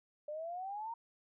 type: exponential sweep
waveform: sine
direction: up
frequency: 587.3 to 938 Hz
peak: -39 dBFS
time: 0.28-0.94 s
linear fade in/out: 5 ms
effects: none